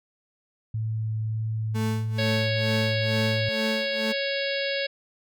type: tone with vibrato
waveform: sine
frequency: 110 Hz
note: A2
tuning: in tune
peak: -25 dBFS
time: 0.74-3.49 s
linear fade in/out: 5 ms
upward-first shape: sine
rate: 1.7 Hz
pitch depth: 8 cents each way
type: tone with tremolo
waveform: 35% pulse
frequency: 220 Hz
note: A3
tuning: in tune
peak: -24 dBFS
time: 1.74-4.13 s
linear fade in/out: 20 ms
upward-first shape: sine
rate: 2.2 Hz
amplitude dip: 90%
type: harmonic tone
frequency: 554.4 Hz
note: C#5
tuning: in tune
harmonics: 1 / 3 / 4 / 5 / 6 / 7 / 8 / 9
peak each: -28 / -33 / -34 / -35 / -36 / -36 / -37 / -38 dBFS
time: 2.18-4.87 s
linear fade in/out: 10 ms
effects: none